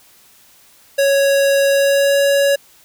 square tone with pitch glide, 554.4 to 560.2 Hz, C#5 to C#5, 0 to +18 cents, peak -12 dBFS, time 0.98-2.56 s, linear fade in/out 10 ms, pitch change +18 cents, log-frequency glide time 1.69-2.18 s, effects white hiss -49 dBFS RMS until 2.84 s

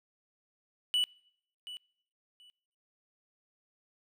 triangle tone with echo, 2960 Hz, F#7, in tune, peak -24 dBFS, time 0.94-1.04 s, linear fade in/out 0 ms, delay 730 ms, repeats 2, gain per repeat -15 dB, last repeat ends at 2.5 s, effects noise-tail reverb RT60 0.7 s tail -26 dB re dry

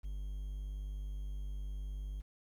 triangle tone with quantisation, 49.65 Hz, G1, 23 cents sharp, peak -36 dBFS, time 0.03-2.22 s, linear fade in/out 20 ms, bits 11, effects none

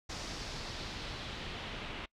pink noise with low-pass filter sweep, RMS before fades -42 dBFS, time 0.09-2.06 s, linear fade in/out 10 ms, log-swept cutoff 5700 to 2900 Hz, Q 2, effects noise-tail reverb RT60 0.1 s tail -23 dB re dry

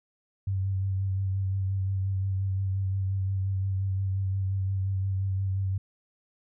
sine tone with vibrato, 96.2 Hz, G2, 32 cents flat, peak -25 dBFS, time 0.47-5.78 s, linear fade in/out 5 ms, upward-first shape sine, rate 5.7 Hz, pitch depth 25 cents each way, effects none

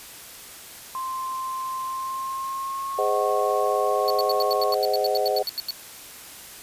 sine tone with pitch glide, 1046.5 to 1092.8 Hz, C6 to C#6, 0 to -25 cents, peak -27 dBFS, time 0.95-4.74 s, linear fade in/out 0 ms, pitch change +75 cents, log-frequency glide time 1.82-3.07 s
sine chord, Ab dominant seventh, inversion none, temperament just, 415.3 / 519.1 / 623 / 747.5 Hz, Ab4 / C5 / Eb5 / Gb5, 0 / -14 / +2 / +17 cents, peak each -26 dBFS, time 2.98-5.43 s, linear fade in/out 10 ms
square tone bursts, 4435 Hz, C#8, in tune, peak -25 dBFS, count 16, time 4.08-5.707 s, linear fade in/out 0 ms, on 22 ms, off 85 ms
effects white hiss -42 dBFS RMS until 6.62 s + resampled to 32000 Hz

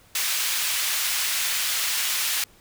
pink high-pass noise, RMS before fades -25 dBFS, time 0.15-2.44 s, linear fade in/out 2 ms, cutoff 2100 Hz, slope 12 dB/octave, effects pink hiss -55 dBFS RMS until 2.6 s

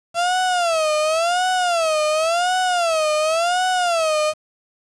35% pulse tone with vibrato, 672 Hz, E5, 33 cents sharp, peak -15 dBFS, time 0.14-4.34 s, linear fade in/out 50 ms, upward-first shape sine, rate 0.92 Hz, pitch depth 170 cents each way, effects resampled to 22050 Hz + 7-bit

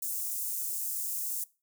white high-pass noise, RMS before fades -34 dBFS, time 0.02-1.44 s, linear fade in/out 5 ms, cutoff 7200 Hz, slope 24 dB/octave, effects noise-tail reverb RT60 0.3 s tail -21 dB re dry

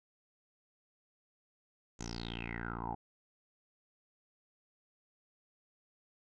10% pulse tone with low-pass filter sweep, 57.8 Hz, A#1, 14 cents flat, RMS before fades -41 dBFS, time 1.99-2.95 s, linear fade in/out 10 ms, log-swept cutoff 6900 to 780 Hz, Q 9.8, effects none

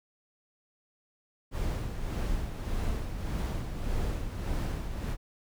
brown noise with tremolo, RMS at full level -30 dBFS, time 1.51-5.17 s, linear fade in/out 50 ms, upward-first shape sine, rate 1.7 Hz, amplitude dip 50%, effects none

